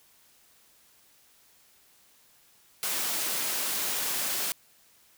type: high-pass noise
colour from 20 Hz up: white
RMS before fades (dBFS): -30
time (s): 2.83-4.52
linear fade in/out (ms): 0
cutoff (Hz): 210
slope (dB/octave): 12
effects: white hiss -61 dBFS RMS until 5.17 s